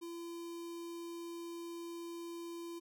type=tone with notch filter; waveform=square; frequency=339.5 Hz; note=F4; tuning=49 cents flat; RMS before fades=-45 dBFS; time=0.01-2.8 s; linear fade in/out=20 ms; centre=1800 Hz; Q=1.2; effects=none